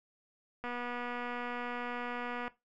click train, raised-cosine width 0.5 ms, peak -25 dBFS, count 448, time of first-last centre 0.64-2.48 s, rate 243 Hz, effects noise-tail reverb RT60 0.2 s tail -17 dB re dry

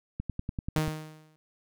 click train, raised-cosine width 5 ms, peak -20 dBFS, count 8, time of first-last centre 0.2-0.88 s, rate 10.3 Hz
sawtooth tone with exponential decay, 155.56 Hz, D#3, in tune, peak -19 dBFS, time 0.76-1.36 s, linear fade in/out 0 ms, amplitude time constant 130 ms
effects none

